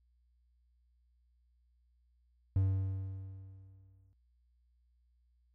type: tone with exponential decay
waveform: triangle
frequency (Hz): 95.8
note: G2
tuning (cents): -39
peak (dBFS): -23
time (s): 2.56-4.13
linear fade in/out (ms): 0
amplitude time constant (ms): 340
effects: added 60 Hz sine -68 dBFS peak until 5.54 s